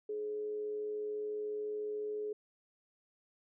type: tone with amplitude modulation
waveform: sine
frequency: 422.1 Hz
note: G#4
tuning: 28 cents sharp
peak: -34 dBFS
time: 0.09-2.33 s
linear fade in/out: 5 ms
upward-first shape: sine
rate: 114 Hz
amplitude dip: 30%
effects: none